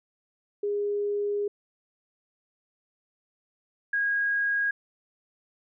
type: tone pair in turn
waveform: sine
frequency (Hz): 409.8 / 1639.2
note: G#4 / G#6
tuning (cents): -23 / -23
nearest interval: 2 octaves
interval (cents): 2400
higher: second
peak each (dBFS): -25 / -23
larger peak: second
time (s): 0.63-1.48 / 3.93-4.71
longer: first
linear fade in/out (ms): 5
effects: none